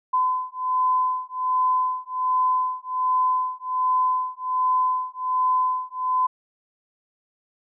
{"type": "beating tone pair", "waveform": "sine", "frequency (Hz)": [1016, 1017.3], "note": ["B5", "C6"], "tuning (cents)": [49, -49], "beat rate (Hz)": 1.3, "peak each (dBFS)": -23, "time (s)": [0.13, 6.27], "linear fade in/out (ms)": 10, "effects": []}